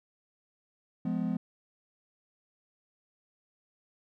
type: chord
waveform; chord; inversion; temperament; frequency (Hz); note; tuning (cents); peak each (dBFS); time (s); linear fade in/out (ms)
triangle; F diminished; none; just; 174.61 / 209.5 / 251.4; F3 / Ab3 / Cb4; 0 / +15 / +31; -31; 1.05-1.37; 5
effects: none